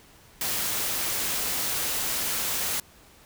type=noise; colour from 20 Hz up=white; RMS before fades=-28 dBFS; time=0.41-2.8 s; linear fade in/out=2 ms; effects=pink hiss -54 dBFS RMS until 3.25 s